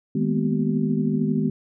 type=tone cluster; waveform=sine; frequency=157.9 / 207.6 / 236.7 / 249.7 / 382.9 Hz; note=D#3 / G#3 / A#3 / B3 / G4; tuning=+26 / 0 / +27 / +19 / -41 cents; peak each=-25 / -24 / -28 / -25 / -31 dBFS; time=0.15-1.5 s; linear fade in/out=5 ms; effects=none